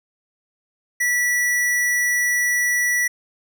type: tone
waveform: square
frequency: 1950 Hz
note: B6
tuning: 23 cents flat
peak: -18 dBFS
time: 1-3.08 s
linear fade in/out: 10 ms
effects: none